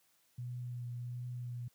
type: tone with vibrato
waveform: sine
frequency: 122.2 Hz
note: B2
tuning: 18 cents flat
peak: -38 dBFS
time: 0.38-1.68 s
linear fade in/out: 5 ms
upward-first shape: triangle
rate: 1.4 Hz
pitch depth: 20 cents each way
effects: white hiss -72 dBFS RMS until 1.74 s + high-pass 80 Hz 12 dB/octave